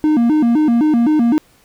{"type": "tone with vibrato", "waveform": "triangle", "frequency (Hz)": 268.3, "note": "C4", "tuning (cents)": 44, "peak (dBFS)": -8, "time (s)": [0.04, 1.38], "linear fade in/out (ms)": 0, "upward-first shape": "square", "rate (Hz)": 3.9, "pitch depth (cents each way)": 230, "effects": ["pink hiss -52 dBFS RMS until 1.64 s"]}